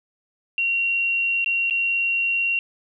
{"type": "tone with dropouts", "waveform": "sine", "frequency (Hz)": 2749, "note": "F7", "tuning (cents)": -28, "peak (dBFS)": -19, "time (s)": [0.58, 2.59], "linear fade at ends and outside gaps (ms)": 1, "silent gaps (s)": [[1.445, 1.46], [1.699, 1.708]], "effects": ["10-bit"]}